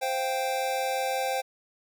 square chord, C suspended fourth, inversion none, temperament equal, 523.3 / 698.5 / 784 Hz, C5 / F5 / G5, 0 / 0 / 0 cents, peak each -31 / -36 / -30 dBFS, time 0.01-1.42 s, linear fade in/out 20 ms, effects none

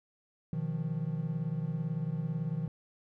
triangle tone cluster, 125.9 / 157.1 / 175.1 Hz, B2 / D#3 / F3, +34 / +17 / +5 cents, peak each -37 / -31 / -36 dBFS, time 0.53-2.68 s, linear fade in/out 2 ms, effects none

